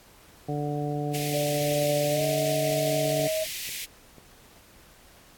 harmonic tone, 146.83 Hz, D3, in tune, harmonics 1 / 2 / 3 / 4 / 5, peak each -30 / -33 / -34 / -38 / -35 dBFS, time 0.48-3.28 s, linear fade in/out 10 ms
pink high-pass noise, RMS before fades -35 dBFS, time 1.13-3.86 s, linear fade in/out 20 ms, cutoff 2000 Hz, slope 48 dB/octave
sine tone with pitch glide, 586 to 631.7 Hz, D5 to D#5, -4 to +26 cents, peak -25 dBFS, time 1.33-3.45 s, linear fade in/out 20 ms, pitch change +130 cents, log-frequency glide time 2.1-2.24 s
click train, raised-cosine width 2 ms, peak -34 dBFS, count 6, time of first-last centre 1.72-4.183 s, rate 2.03 Hz
effects pink hiss -54 dBFS RMS until 5.37 s + AAC 64 kbps

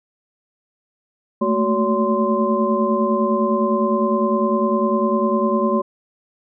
sine tone cluster, 217.1 / 227 / 373.6 / 568 / 1040 Hz, A3 / A#3 / F#4 / C#5 / C6, -23 / -46 / +17 / +42 / -11 cents, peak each -22 dBFS, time 1.41-5.82 s, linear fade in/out 10 ms, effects none

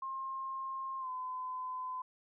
sine tone with pitch glide, 1065 to 1018.1 Hz, C6 to C6, +30 to -48 cents, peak -37 dBFS, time 0.02-2.02 s, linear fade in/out 5 ms, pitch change -78 cents, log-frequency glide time 0.99-1.09 s, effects none

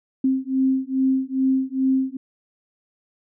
sine beating tone pair, 262.8 / 265.2 Hz, C4 / C4, +8 / +23 cents, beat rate 2.4 Hz, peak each -21 dBFS, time 0.24-2.17 s, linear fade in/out 5 ms, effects none

